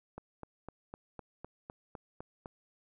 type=click train; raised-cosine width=1 ms; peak=-29 dBFS; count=10; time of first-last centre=0.18-2.458 s; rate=3.95 Hz; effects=none